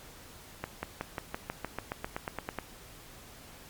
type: accelerating click train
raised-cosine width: 0.5 ms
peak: -18 dBFS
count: 15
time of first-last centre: 0.64-2.587 s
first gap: 190 ms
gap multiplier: 0.95
effects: pink hiss -51 dBFS RMS until 3.69 s + MP3 96 kbps